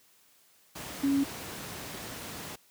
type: tone in noise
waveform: sine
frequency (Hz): 277.2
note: C#4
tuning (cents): 0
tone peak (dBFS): -23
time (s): 1.03-1.24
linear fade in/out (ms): 10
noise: pink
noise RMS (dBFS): -40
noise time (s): 0.75-2.56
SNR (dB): +14
effects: white hiss -63 dBFS RMS until 2.7 s + high-pass 100 Hz 12 dB/octave